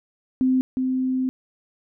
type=tone pair in turn; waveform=sine; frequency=258.5 / 258.5 Hz; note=C4 / C4; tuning=-21 / -21 cents; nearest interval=unison; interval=0 cents; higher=neither; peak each=-16 / -20 dBFS; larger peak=first; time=0.41-0.61 / 0.77-1.29 s; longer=second; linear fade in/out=0 ms; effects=none